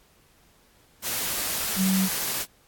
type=tone in noise; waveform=sine; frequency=189.4 Hz; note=F#3; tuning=41 cents sharp; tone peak=-20 dBFS; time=1.76-2.09 s; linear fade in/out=50 ms; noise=white; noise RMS=-28 dBFS; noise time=1.02-2.46 s; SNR=+5 dB; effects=pink hiss -60 dBFS RMS until 2.67 s + AAC 64 kbps